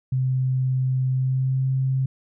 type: tone with pitch glide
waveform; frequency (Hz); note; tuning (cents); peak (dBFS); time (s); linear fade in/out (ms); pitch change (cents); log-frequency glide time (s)
sine; 129.8 to 132.22; C3 to C3; -13 to +19; -19; 0.12-2.06; 5; +32; 1.1-1.67
effects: none